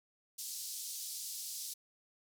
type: band-pass noise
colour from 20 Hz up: pink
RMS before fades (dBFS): -43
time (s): 0.38-1.74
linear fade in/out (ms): 10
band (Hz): 4600 to 15000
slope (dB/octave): 24
effects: none